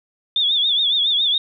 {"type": "tone with vibrato", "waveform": "sine", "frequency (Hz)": 3513, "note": "A7", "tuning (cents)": -3, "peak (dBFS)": -15, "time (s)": [0.36, 1.38], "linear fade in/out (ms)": 2, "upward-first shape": "triangle", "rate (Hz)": 7.2, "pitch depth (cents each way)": 120, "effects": []}